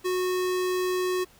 square tone, 366.3 Hz, F#4, 17 cents flat, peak -25 dBFS, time 0.04-1.25 s, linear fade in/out 20 ms, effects pink hiss -56 dBFS RMS until 1.39 s

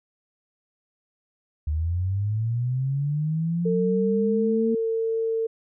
sine linear sweep, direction up, 73.42 to 229.8 Hz, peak -22 dBFS, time 1.67-4.75 s, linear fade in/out 5 ms
sine tone, 450.4 Hz, A4, 40 cents sharp, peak -22 dBFS, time 3.65-5.47 s, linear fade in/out 10 ms
effects none

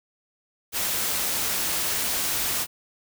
white noise, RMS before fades -26 dBFS, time 0.72-2.67 s, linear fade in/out 50 ms, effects none

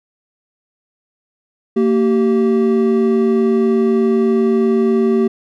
triangle tone pair together, 229.2 / 386 Hz, A#3 / G4, -29 / -27 cents, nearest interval major sixth, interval 902 cents, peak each -12 dBFS, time 1.76-5.28 s, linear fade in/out 10 ms, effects none

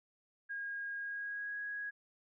sine tone with pitch glide, 1630 to 1658.5 Hz, G#6 to G#6, -33 to -3 cents, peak -38 dBFS, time 0.49-1.91 s, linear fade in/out 20 ms, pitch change +30 cents, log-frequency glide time 0.98-1.58 s, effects none

